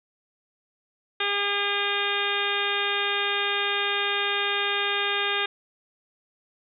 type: harmonic tone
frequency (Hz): 405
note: G#4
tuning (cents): -43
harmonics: 1 / 2 / 3 / 4 / 5 / 6 / 7 / 8 / 9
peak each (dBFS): -32 / -34 / -32 / -30 / -33 / -31 / -34 / -33 / -31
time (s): 1.2-5.46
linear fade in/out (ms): 5
effects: none